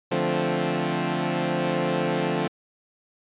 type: chord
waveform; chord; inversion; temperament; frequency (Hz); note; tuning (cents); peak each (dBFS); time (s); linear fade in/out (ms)
15% pulse; D minor seventh; none; equal; 146.83 / 174.61 / 220 / 261.6; D3 / F3 / A3 / C4; 0 / 0 / 0 / 0; -23 / -20 / -25 / -23; 0.11-2.48; 10
effects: resampled to 8000 Hz